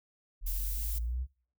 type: linear sweep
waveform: sine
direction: up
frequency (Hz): 37.7 to 65.41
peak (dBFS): -31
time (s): 0.41-1.27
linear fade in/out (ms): 50
type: noise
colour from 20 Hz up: violet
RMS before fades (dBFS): -39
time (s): 0.46-0.99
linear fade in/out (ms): 10
effects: noise-tail reverb RT60 0.5 s tail -20 dB re dry